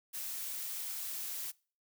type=noise; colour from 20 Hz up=blue; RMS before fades=-40 dBFS; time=0.13-1.52 s; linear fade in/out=20 ms; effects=noise-tail reverb RT60 0.4 s tail -24 dB re dry